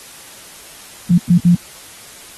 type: tone bursts at uneven times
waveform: sine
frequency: 174.61 Hz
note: F3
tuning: in tune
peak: -6 dBFS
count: 3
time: 1.1-1.18 / 1.3-1.38 / 1.45-1.55 s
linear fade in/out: 5 ms
effects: white hiss -38 dBFS RMS until 2.37 s + AAC 32 kbps